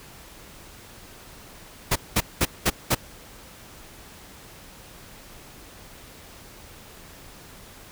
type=noise bursts; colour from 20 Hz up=pink; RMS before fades=-20 dBFS; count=5; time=1.91-2.95 s; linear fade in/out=10 ms; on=48 ms; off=200 ms; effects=pink hiss -46 dBFS RMS until 7.91 s